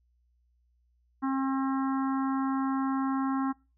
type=harmonic tone; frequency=268.1 Hz; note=C4; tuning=42 cents sharp; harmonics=1 / 3 / 4 / 5 / 6 / 7; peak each=-27 / -37 / -35 / -40 / -47 / -51 dBFS; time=1.22-3.53 s; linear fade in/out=20 ms; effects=noise-tail reverb RT60 0.3 s tail -24 dB re dry + added 60 Hz sine -66 dBFS peak until 3.77 s